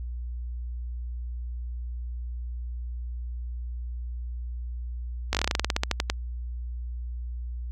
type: slowing click train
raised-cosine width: 0.2 ms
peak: -6 dBFS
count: 17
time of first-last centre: 5.33-6.1 s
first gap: 18 ms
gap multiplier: 1.12
effects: added 60 Hz sine -31 dBFS peak until 7.71 s